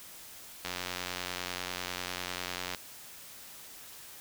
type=click train; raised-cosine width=0.2 ms; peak=-17 dBFS; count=190; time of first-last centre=0.65-2.748 s; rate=90.1 Hz; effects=white hiss -49 dBFS RMS until 4.2 s